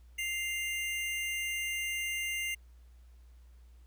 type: tone pair together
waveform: square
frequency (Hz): 2094 / 2794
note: C7 / F7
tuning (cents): +1 / 0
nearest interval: perfect fourth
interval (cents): 499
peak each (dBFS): -35 / -38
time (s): 0.18-2.55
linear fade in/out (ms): 10
effects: added 60 Hz sine -53 dBFS peak until 3.86 s + pink hiss -72 dBFS RMS until 3.86 s